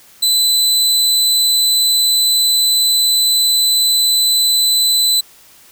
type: tone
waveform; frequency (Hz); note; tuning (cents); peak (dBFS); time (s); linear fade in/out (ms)
sawtooth; 4011; B7; +26; -8; 0.22-5.21; 10
effects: white hiss -45 dBFS RMS until 5.71 s